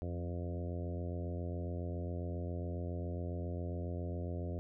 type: harmonic tone with a mistuned harmonic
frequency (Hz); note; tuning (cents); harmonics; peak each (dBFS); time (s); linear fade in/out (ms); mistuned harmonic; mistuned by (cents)
87.31; F2; 0; 1 / 2 / 3 / 4 / 5 / 6 / 7 / 8; -38 / -45 / -47 / -48 / -50 / -50 / -50 / -56; 0.02-4.59; 0; 2; -28
effects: none